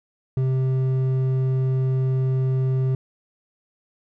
sine tone with hard clipping, 130.81 Hz, C3, in tune, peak -20 dBFS, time 0.37-2.95 s, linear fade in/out 2 ms, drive 6 dB, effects none

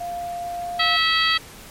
sine tone with pitch glide, 698.5 to 703 Hz, F5 to F5, 0 to +11 cents, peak -26 dBFS, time 0-0.97 s, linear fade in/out 10 ms, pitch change +11 cents, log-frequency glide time 0.44-0.81 s
harmonic tone, 650 Hz, E5, 24 cents flat, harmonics 2 / 3 / 4 / 5 / 6 / 7, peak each -23 / -22 / -27 / -22 / -26 / -25 dBFS, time 0.79-1.38 s, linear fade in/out 10 ms
effects pink hiss -42 dBFS RMS until 1.7 s + MP3 64 kbps

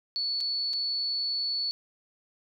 sine tone with dropouts, 4435 Hz, C#8, in tune, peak -27 dBFS, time 0.16-1.71 s, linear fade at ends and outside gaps 0 ms, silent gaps 0.405-0.409 / 0.732-0.736 s, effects none

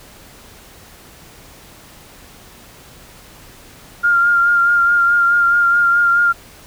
sine tone with vibrato, 1400 Hz, F6, 4 cents sharp, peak -10 dBFS, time 4.03-6.33 s, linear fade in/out 20 ms, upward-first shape sine, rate 4.7 Hz, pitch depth 23 cents each way, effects pink hiss -42 dBFS RMS until 6.66 s

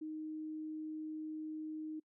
sine tone, 311.1 Hz, D#4, in tune, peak -40 dBFS, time 0.01-2 s, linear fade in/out 10 ms, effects noise-tail reverb RT60 0.1 s tail -26 dB re dry

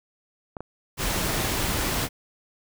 clicks, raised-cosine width 1 ms, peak -20 dBFS, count 2, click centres 0.568 / 0.606 s
pink noise, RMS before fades -26 dBFS, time 0.97-2.09 s, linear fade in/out 50 ms
effects none

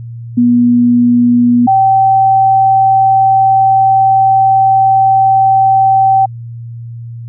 sine tone pair in turn, 241.5 / 772.7 Hz, B3 / G5, -39 / -25 cents, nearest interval octave + minor sixth, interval 2014 cents, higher second, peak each -5 dBFS, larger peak neither, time 0.37-1.67 / 1.67-6.26 s, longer second, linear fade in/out 10 ms, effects added 117 Hz sine -23 dBFS peak until 7.28 s

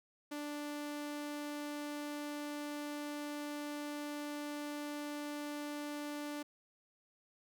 sawtooth tone, 293.7 Hz, D4, in tune, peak -36 dBFS, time 0.31-6.43 s, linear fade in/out 10 ms, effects none

